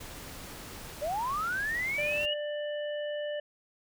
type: noise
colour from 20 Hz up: pink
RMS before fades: -44 dBFS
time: 0-2.26 s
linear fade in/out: 10 ms
type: linear sweep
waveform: sine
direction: up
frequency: 554.4 to 2960 Hz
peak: -29 dBFS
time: 1.01-2.35 s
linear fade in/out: 20 ms
type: harmonic tone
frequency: 592 Hz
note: D5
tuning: 14 cents sharp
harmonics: 1 / 3 / 5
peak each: -32 / -43 / -45 dBFS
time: 1.98-3.4 s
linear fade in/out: 5 ms
effects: none